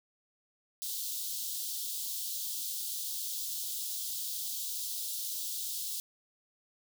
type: high-pass noise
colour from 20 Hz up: white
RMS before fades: -37 dBFS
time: 0.82-6 s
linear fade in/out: 0 ms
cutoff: 3300 Hz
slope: 48 dB/octave
effects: none